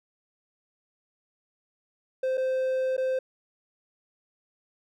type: tone with dropouts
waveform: triangle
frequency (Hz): 520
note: C5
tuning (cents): -11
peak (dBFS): -22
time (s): 2.23-3.19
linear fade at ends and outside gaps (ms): 5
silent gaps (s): 2.373-2.377 / 2.967-2.978
effects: none